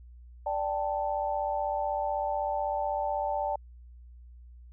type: chord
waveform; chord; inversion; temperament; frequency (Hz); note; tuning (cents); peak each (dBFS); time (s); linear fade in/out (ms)
sine; D suspended fourth; none; equal; 587.3 / 784 / 880; D5 / G5 / A5; 0 / 0 / 0; -32; 0.46-3.56; 5
effects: added 60 Hz sine -47 dBFS peak until 4.72 s